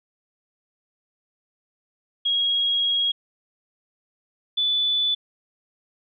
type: tone pair in turn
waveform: sine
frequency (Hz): 3294 / 3480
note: G#7 / A7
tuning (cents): -15 / -20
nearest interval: minor second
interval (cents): 95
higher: second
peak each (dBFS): -19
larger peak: neither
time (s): 2.25-3.12 / 4.57-5.15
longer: first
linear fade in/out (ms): 10
effects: none